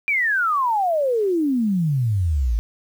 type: exponential sweep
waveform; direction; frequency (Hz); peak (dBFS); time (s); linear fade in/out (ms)
sine; down; 2400 to 51.91; -17; 0.08-2.59; 0
effects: 8-bit